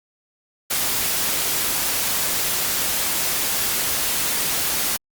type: noise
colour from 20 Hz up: white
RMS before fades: -22 dBFS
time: 0.7-4.97 s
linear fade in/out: 10 ms
effects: Opus 48 kbps